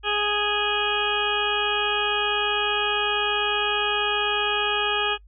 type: harmonic tone with a mistuned harmonic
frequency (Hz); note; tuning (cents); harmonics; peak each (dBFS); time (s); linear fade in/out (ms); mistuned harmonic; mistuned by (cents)
415.3; G#4; 0; 1 / 2 / 3 / 4 / 6 / 7 / 8; -29 / -29 / -29 / -29 / -29 / -29 / -29; 0.03-5.18; 50; 8; -36
effects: noise-tail reverb RT60 0.1 s tail -24 dB re dry + added 50 Hz sine -47 dBFS peak until 5.27 s